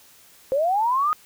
sine linear sweep, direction up, 512 to 1263 Hz, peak -18 dBFS, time 0.52-1.13 s, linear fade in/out 0 ms, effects white hiss -52 dBFS RMS until 1.25 s

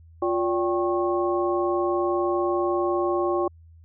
sine tone cluster, 351.8 / 577 / 783 / 1090 Hz, F4 / D5 / G5 / C#6, +13 / -31 / -2 / -29 cents, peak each -23 / -28 / -30 / -29 dBFS, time 0.22-3.48 s, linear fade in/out 5 ms, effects added 82 Hz sine -47 dBFS peak until 3.84 s

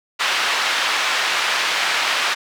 pink band-pass noise, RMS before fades -20 dBFS, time 0.19-2.35 s, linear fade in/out 20 ms, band 1200 to 3900 Hz, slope 12 dB/octave, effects none

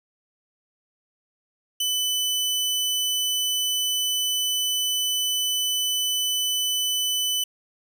sawtooth tone, 3000 Hz, F#7, 23 cents sharp, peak -19 dBFS, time 1.8-7.44 s, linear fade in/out 5 ms, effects none

